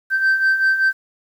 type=beating tone pair; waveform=sine; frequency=1552 / 1557.2 Hz; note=G6 / G6; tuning=-18 / -12 cents; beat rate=5.2 Hz; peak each=-19 / -13 dBFS; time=0.1-0.93 s; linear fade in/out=50 ms; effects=tanh soft clip ceiling -11 dBFS + 8-bit